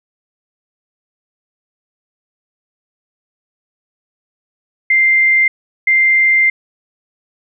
sine tone bursts at uneven times, 2093 Hz, C7, in tune, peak -8 dBFS, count 2, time 4.9-5.48 / 5.87-6.5 s, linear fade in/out 5 ms, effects none

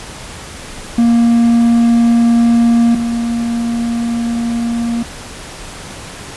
triangle tone pair in turn, 233.9 / 233.9 Hz, A#3 / A#3, +6 / +6 cents, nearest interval unison, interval 0 cents, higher neither, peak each -5 / -12 dBFS, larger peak first, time 0.98-2.95 / 2.95-5.03 s, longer second, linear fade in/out 5 ms, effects pink hiss -30 dBFS RMS until 6.36 s + resampled to 24000 Hz

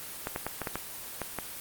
clicks, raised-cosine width 0.5 ms, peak -16 dBFS, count 8, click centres 0.271 / 0.361 / 0.466 / 0.617 / 0.672 / 0.756 / 1.217 / 1.387 s, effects white hiss -41 dBFS RMS until 1.6 s + Opus 24 kbps

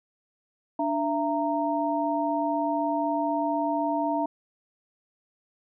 sine tone cluster, 294 / 671 / 926 Hz, D4 / E5 / A#5, +2 / +31 / -12 cents, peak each -28 dBFS, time 0.79-4.26 s, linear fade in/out 5 ms, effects none

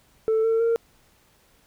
sine tone with pitch steps, 442.1 / 451.4 / 460.9 Hz, A4 / A4 / A#4, +8 / +44 / -20 cents, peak -16 dBFS, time 0.28-0.76 s, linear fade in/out 0 ms, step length 160 ms, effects tanh soft clip ceiling -17 dBFS + pink hiss -60 dBFS RMS until 1.66 s

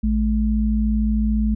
sine tone pair together, 56.81 / 214.5 Hz, A#1 / A3, -44 / -44 cents, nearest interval octave + major seventh, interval 2300 cents, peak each -19 dBFS, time 0.03-1.55 s, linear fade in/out 10 ms, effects none

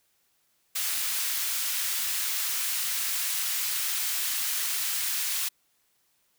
white high-pass noise, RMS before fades -29 dBFS, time 0.75-5.49 s, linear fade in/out 10 ms, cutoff 1500 Hz, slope 12 dB/octave, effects white hiss -70 dBFS RMS until 6.38 s

